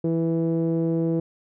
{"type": "tone with low-pass filter", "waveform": "sawtooth", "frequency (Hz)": 164.81, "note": "E3", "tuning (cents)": 0, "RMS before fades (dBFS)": -23, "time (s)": [0.04, 1.2], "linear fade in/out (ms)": 5, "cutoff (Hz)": 420, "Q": 4.3, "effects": []}